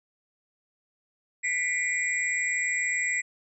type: tone cluster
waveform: sine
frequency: 1986 / 2153 / 2376 / 7670 Hz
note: B6 / C7 / D7 / A#8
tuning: +9 / +49 / +20 / +48 cents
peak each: -27 / -33 / -34 / -32 dBFS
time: 1.43-3.22 s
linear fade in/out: 20 ms
effects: none